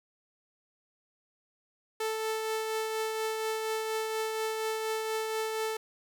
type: tone with tremolo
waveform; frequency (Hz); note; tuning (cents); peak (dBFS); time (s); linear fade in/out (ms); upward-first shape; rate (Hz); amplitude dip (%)
sawtooth; 440; A4; 0; -25; 2-5.77; 5; triangle; 4.2; 35
effects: none